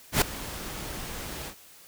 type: noise with ADSR envelope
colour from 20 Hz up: pink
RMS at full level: -19 dBFS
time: 0.12-1.55 s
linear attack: 96 ms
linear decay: 6 ms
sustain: -18 dB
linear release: 78 ms
effects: white hiss -52 dBFS RMS until 1.87 s